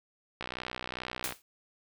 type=click train; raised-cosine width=0.3 ms; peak=-20 dBFS; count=58; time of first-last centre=0.41-1.323 s; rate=62.4 Hz
type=noise with exponential decay; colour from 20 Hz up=white; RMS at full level=-30 dBFS; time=1.24-1.42 s; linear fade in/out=1 ms; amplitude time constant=39 ms
effects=none